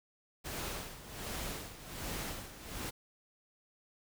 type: noise with tremolo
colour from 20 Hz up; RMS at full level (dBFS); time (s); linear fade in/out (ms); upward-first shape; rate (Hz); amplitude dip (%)
pink; -39; 0.44-2.91; 20; sine; 1.3; 75
effects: none